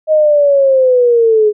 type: linear sweep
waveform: sine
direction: down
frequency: 629 to 415.3 Hz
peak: -6 dBFS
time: 0.07-1.53 s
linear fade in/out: 50 ms
effects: none